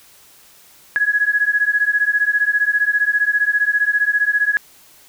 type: beating tone pair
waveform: sine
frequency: 1668 / 1683 Hz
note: G#6 / G#6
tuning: +7 / +23 cents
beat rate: 15 Hz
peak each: -17 dBFS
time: 0.96-4.57 s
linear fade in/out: 0 ms
effects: white hiss -48 dBFS RMS until 5.08 s